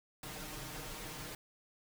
pink noise with comb filter, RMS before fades -45 dBFS, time 0.23-1.35 s, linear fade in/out 2 ms, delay 6.5 ms, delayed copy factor +1, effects none

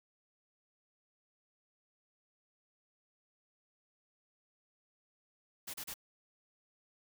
white noise bursts, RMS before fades -43 dBFS, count 3, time 5.67-5.941 s, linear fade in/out 10 ms, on 69 ms, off 32 ms, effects none

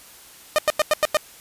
sawtooth tone bursts, 610 Hz, D#5, 34 cents flat, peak -11 dBFS, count 6, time 0.56-1.169 s, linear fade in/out 0 ms, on 24 ms, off 93 ms, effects white hiss -46 dBFS RMS until 1.4 s + resampled to 32000 Hz

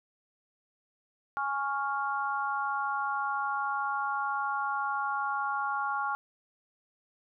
sine chord, Db major, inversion second, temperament equal, 830.6 / 1108.7 / 1396.9 Hz, Ab5 / Db6 / F6, 0 / 0 / 0 cents, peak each -33 dBFS, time 1.37-6.15 s, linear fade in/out 0 ms, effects none

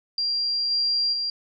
sine tone with level steps, 4758 Hz, D8, 22 cents sharp, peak -22 / -20 / -24 dBFS, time 0.18-1.3 s, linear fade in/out 2 ms, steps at 0.7 / 1.12 s, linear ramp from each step 20 ms, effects none

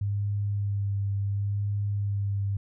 sine tone with vibrato, 100.8 Hz, G2, 49 cents sharp, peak -25 dBFS, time 0.01-2.57 s, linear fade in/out 5 ms, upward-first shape sine, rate 0.71 Hz, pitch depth 20 cents each way, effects none

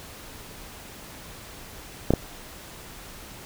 clicks, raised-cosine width 2 ms, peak -5 dBFS, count 2, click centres 2.106 / 2.137 s, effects pink hiss -43 dBFS RMS until 3.45 s

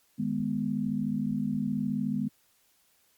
sine chord, G# minor, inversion second, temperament equal with one note detuned, 153.69 / 207.7 / 246.9 Hz, D#3 / G#3 / B3, -21 / 0 / 0 cents, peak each -35 / -30 / -31 dBFS, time 0.18-2.29 s, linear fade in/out 20 ms, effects white hiss -67 dBFS RMS until 3.17 s + Opus 48 kbps

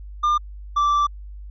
triangle tone pair in turn, 1200 / 1168.5 Hz, D6 / D6, +37 / -9 cents, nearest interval unison, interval 46 cents, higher first, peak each -14 dBFS, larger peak neither, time 0.23-0.38 / 0.76-1.07 s, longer second, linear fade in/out 10 ms, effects added 50 Hz sine -34 dBFS peak until 1.5 s + resampled to 16000 Hz

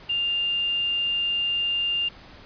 sine tone with quantisation, 2800 Hz, F7, 4 cents sharp, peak -22 dBFS, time 0.09-2.09 s, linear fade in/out 10 ms, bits 7, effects pink hiss -47 dBFS RMS until 2.45 s + resampled to 11025 Hz

